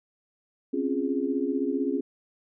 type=chord; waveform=sine; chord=Db major seventh; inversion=third; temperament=equal; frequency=261.6 / 277.2 / 349.2 / 415.3 Hz; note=C4 / Db4 / F4 / Ab4; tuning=0 / 0 / 0 / 0 cents; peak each=-30 / -28 / -32 / -31 dBFS; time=0.73-2.01 s; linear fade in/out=10 ms; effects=none